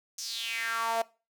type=tone with high-pass filter sweep; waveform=sawtooth; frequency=228.5 Hz; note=A#3; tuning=34 cents flat; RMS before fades=-32 dBFS; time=0.18-1.02 s; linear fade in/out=5 ms; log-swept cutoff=6100 to 660 Hz; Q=4.8; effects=noise-tail reverb RT60 0.3 s tail -20 dB re dry